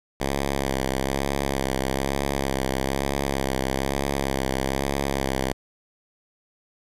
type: tone with vibrato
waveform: 5% pulse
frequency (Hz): 67.7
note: C#2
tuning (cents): -40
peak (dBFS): -12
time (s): 0.2-5.53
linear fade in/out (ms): 5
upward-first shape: sine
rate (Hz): 1.1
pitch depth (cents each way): 45
effects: resampled to 32000 Hz + 9-bit